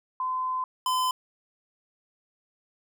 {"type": "tone pair in turn", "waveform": ["sine", "square"], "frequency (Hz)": [1025, 1019.9], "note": ["C6", "C6"], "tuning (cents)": [-36, -45], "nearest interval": "unison", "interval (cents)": 9, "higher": "first", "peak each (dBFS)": [-26, -24], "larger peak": "second", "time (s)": [[0.2, 0.64], [0.86, 1.11]], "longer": "first", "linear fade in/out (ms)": 2, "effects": []}